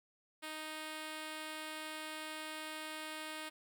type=tone; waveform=5% pulse; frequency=311.1 Hz; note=D#4; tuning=in tune; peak=-31 dBFS; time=0.42-3.5 s; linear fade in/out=20 ms; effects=none